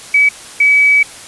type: tone pair in turn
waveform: sine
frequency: 2283 / 2283 Hz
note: D7 / D7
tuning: -50 / -50 cents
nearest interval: unison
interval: 0 cents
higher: neither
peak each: -6 dBFS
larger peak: neither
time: 0.14-0.29 / 0.6-1.03 s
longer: second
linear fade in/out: 5 ms
effects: white hiss -33 dBFS RMS until 1.27 s + resampled to 24000 Hz